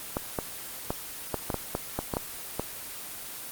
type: clicks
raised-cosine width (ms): 1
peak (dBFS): -13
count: 11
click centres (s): 0.169 / 0.388 / 0.905 / 1.343 / 1.502 / 1.543 / 1.751 / 1.99 / 2.138 / 2.169 / 2.596
effects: white hiss -39 dBFS RMS until 3.51 s + Opus 24 kbps